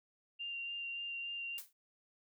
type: tone with vibrato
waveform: sine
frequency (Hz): 2781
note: F7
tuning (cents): -8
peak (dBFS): -39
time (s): 0.39-1.59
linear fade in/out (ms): 20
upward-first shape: sine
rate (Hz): 3.5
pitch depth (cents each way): 12
type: noise with exponential decay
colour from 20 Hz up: blue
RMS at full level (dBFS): -41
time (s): 1.58-1.73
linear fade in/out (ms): 2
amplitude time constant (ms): 32
effects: none